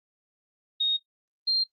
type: tone pair in turn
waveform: sine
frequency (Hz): 3729 / 4186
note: A#7 / C8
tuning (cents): 0 / 0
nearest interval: major second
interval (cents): 200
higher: second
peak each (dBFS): -21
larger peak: neither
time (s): 0.8-0.97 / 1.47-1.64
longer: neither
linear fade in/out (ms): 10
effects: noise-tail reverb RT60 0.1 s tail -17 dB re dry + Opus 48 kbps